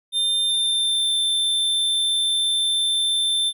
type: tone with pitch glide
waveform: square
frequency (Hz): 3600 to 3557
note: A7 to A7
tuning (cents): +39 to +18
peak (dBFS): -19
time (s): 0.12-3.53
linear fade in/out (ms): 50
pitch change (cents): -21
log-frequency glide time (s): 0.45-1.2
effects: none